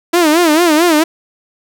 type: tone with vibrato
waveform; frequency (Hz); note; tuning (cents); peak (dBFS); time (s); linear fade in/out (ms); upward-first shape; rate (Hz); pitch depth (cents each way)
sawtooth; 325.9; E4; -20; -4; 0.13-1.04; 10; sine; 4.5; 150
effects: none